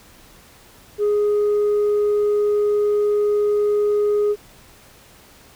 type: tone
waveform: sine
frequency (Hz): 415.3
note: G#4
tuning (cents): 0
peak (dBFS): -13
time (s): 0.98-4.36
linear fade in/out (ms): 50
effects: tanh soft clip ceiling -14 dBFS + pink hiss -48 dBFS RMS until 5.55 s